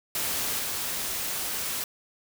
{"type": "noise with level steps", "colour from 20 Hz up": "white", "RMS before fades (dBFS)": [-29, -31], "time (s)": [0.15, 1.84], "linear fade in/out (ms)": 2, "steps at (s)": 0.59, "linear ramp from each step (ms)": 2, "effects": []}